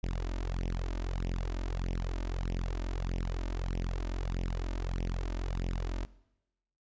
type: tone with flanger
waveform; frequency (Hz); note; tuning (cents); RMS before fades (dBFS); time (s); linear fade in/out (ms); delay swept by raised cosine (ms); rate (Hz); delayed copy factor
sawtooth; 43.92; F1; +11; -34; 0.03-6.05; 0; 0.34 to 3.34; 1.6; +1
effects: noise-tail reverb RT60 0.9 s tail -20 dB re dry + resampled to 16000 Hz